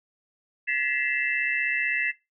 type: tone cluster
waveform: sine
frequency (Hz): 1717 / 1932 / 2068 / 2652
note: A6 / B6 / C7 / E7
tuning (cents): -43 / -39 / -21 / +10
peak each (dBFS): -29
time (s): 0.67-2.12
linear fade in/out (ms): 20
effects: noise-tail reverb RT60 0.2 s tail -17 dB re dry